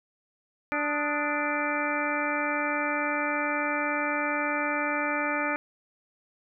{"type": "harmonic tone with a mistuned harmonic", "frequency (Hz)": 293.7, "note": "D4", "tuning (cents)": 0, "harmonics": [1, 2, 3, 4, 5, 6, 7, 8], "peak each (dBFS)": [-33, -33, -34, -33, -34, -35, -37, -33], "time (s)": [0.72, 5.56], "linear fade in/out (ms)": 0, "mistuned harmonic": 4, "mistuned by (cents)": 100, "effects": []}